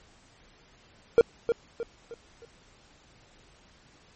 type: tone with echo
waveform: triangle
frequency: 466.2 Hz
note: A#4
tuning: in tune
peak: -11 dBFS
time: 1.18-1.21 s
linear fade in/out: 0 ms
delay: 310 ms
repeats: 4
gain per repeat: -8 dB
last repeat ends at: 2.45 s
effects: pink hiss -58 dBFS RMS until 4.15 s + MP3 32 kbps